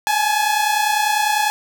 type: tone pair together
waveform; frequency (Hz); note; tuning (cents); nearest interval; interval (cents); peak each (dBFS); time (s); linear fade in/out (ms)
sawtooth; 830.6 / 860.6; G#5 / A5; 0 / -39; minor second; 61; -15; 0.07-1.5; 0
effects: none